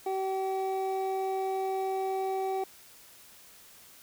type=tone pair together; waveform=triangle; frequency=382.6 / 765.2 Hz; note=G4 / G5; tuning=-42 / -42 cents; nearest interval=octave; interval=1200 cents; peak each=-29 / -30 dBFS; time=0.06-2.64 s; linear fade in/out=5 ms; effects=white hiss -54 dBFS RMS until 4.02 s